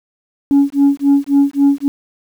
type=tone with tremolo; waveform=sine; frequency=280.7 Hz; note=C#4; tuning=22 cents sharp; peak=-4 dBFS; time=0.51-1.88 s; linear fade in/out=0 ms; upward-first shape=sine; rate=3.7 Hz; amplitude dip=100%; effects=tanh soft clip ceiling -5 dBFS + 7-bit